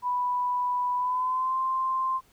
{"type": "tone with pitch glide", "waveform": "sine", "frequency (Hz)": [987.8, 1046.5], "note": ["B5", "C6"], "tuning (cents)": [0, 0], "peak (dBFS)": -24, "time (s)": [0.02, 2.21], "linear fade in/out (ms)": 50, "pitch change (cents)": 100, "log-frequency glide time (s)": [0.96, 1.57], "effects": ["pink hiss -62 dBFS RMS until 2.32 s"]}